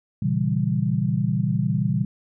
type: chord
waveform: sine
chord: A# diminished seventh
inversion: none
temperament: equal with one note detuned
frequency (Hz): 119.06 / 138.59 / 164.81 / 196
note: A#2 / C#3 / E3 / G3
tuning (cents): +37 / 0 / 0 / 0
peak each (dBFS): -25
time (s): 0.22-2.05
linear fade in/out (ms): 5
effects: none